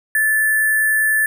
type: tone with sample-and-hold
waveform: sine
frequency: 1745 Hz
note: A6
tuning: 15 cents flat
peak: -13 dBFS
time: 0.15-1.26 s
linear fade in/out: 2 ms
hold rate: 11025 Hz
effects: none